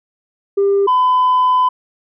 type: tone pair in turn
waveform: sine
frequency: 397.8 / 1008.2 Hz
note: G4 / B5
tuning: +25 / +35 cents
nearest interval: octave + major third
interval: 1610 cents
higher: second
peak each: -9 / -8 dBFS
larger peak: second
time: 0.57-0.87 / 0.87-1.69 s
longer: second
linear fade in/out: 10 ms
effects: tanh soft clip ceiling -8 dBFS